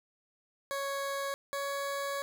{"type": "tone pair in turn", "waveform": "20% pulse", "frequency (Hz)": [554.4, 559.2], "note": ["C#5", "C#5"], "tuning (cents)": [0, 15], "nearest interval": "unison", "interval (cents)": 15, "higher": "second", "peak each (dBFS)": -28, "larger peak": "neither", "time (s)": [[0.71, 1.34], [1.53, 2.22]], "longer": "second", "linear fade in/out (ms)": 0, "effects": []}